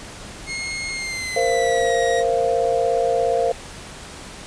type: tone with pitch glide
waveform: sawtooth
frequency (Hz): 2151 to 1894.3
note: C7 to A#6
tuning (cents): +47 to +27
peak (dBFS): -22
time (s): 0.46-2.24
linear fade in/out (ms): 50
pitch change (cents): -220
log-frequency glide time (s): 0.9-1.94
type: chord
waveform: sine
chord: Bb suspended second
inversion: none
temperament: equal with one note detuned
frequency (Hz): 466.2 / 523.3 / 689.6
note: Bb4 / C5 / F5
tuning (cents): 0 / 0 / -22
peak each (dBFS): -21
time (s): 1.36-3.52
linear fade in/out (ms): 5
effects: pink hiss -37 dBFS RMS until 4.46 s + resampled to 22050 Hz